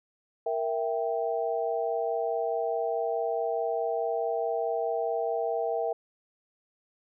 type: chord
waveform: sine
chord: E diminished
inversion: second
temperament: equal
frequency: 466.2 / 659.3 / 784 Hz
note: Bb4 / E5 / G5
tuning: 0 / 0 / 0 cents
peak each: -30 / -30 / -33 dBFS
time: 0.46-5.93 s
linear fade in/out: 5 ms
effects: none